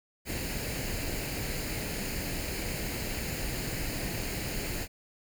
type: noise with comb filter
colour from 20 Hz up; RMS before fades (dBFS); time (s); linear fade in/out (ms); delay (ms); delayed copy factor
pink; -34; 0.25-4.88; 50; 0.43; +0.6
effects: none